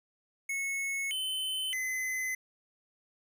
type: tone with pitch steps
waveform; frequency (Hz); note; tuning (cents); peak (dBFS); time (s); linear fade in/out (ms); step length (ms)
square; 2195 / 3052 / 2036; C#7 / G7 / C7; -18 / -47 / -48; -32; 0.49-2.35; 5; 620
effects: none